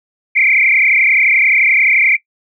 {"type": "tone with frequency modulation", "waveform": "sine", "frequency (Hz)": 2217, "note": "C#7", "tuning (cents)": 0, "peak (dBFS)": -8, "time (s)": [0.35, 2.17], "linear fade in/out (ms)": 20, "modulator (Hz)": 31.5, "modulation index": 5.3, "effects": ["noise-tail reverb RT60 0.1 s tail -20 dB re dry"]}